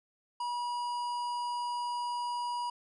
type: harmonic tone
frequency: 966 Hz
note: B5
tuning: 39 cents flat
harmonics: 1 / 3 / 5 / 7 / 9 / 10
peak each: -32 / -48 / -46 / -61 / -58 / -59 dBFS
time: 0.4-2.7 s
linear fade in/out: 5 ms
effects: none